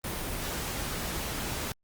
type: noise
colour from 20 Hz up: pink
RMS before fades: -34 dBFS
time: 0.04-1.72 s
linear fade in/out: 2 ms
effects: Opus 32 kbps